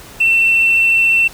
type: tone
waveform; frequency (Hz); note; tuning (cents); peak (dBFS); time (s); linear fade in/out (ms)
triangle; 2693; E7; +36; -6; 0.2-1.28; 10
effects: tanh soft clip ceiling -6 dBFS + pink hiss -37 dBFS RMS until 1.33 s